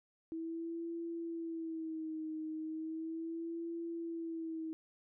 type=tone with vibrato; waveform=sine; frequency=324.5 Hz; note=E4; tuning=27 cents flat; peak=-38 dBFS; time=0.32-4.73 s; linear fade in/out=0 ms; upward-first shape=sine; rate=0.36 Hz; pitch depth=60 cents each way; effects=none